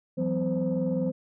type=tone cluster; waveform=sine; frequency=168.4 / 188.3 / 253.3 / 519 Hz; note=E3 / F#3 / B3 / C5; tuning=+37 / +31 / +44 / -14 cents; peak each=-29 dBFS; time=0.17-1.12 s; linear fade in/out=20 ms; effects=tanh soft clip ceiling -18 dBFS